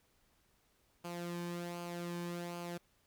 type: tone with flanger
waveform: sawtooth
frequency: 173.4 Hz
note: F3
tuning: 12 cents flat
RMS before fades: -42 dBFS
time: 1.04-2.78 s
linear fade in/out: 10 ms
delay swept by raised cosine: 0.53 to 1.52 ms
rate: 1.3 Hz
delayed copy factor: -0.55
effects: pink hiss -73 dBFS RMS until 3.06 s